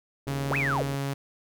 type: click train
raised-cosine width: 2 ms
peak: -28 dBFS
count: 54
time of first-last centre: 0.27-0.944 s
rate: 78.6 Hz
type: tone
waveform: sawtooth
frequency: 138.59 Hz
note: C#3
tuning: in tune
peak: -24 dBFS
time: 0.27-1.14 s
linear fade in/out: 10 ms
type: linear two-way sweep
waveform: sine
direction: up then down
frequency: 61.8 to 2637 to 373.6 Hz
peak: -25 dBFS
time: 0.5-0.83 s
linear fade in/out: 10 ms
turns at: 0.57 s
effects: none